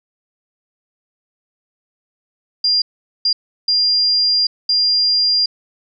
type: tone bursts at uneven times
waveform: sine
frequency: 4800 Hz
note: D8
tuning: 37 cents sharp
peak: -12 dBFS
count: 4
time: 2.64-2.82 / 3.25-3.33 / 3.68-4.47 / 4.69-5.46 s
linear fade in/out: 5 ms
effects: none